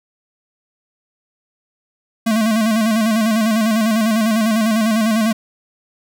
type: tone with vibrato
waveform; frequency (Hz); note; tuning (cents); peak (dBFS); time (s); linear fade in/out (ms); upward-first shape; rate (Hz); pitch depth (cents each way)
square; 220; A3; 0; -14; 2.26-5.33; 10; square; 10; 53
effects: none